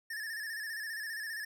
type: tone with vibrato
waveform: square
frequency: 1760 Hz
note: A6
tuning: in tune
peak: -38 dBFS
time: 0.1-1.45 s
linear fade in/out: 5 ms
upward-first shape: square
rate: 15 Hz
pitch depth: 55 cents each way
effects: none